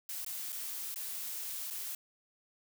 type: noise with dropouts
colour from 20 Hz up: blue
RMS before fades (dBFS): -40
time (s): 0.09-1.95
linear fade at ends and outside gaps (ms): 2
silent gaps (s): 0.248-0.263 / 0.522-0.526 / 0.944-0.959 / 1.702-1.707
effects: none